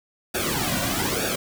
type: noise with flanger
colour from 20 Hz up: pink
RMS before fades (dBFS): -25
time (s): 0.34-1.36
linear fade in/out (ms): 10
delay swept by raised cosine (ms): 0.97 to 2.37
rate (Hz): 1.1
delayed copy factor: -0.9
effects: none